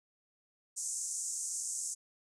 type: band-pass noise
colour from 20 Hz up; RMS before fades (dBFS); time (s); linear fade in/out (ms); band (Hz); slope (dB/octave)
pink; -38; 0.76-1.95; 20; 6400 to 9000; 48
effects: none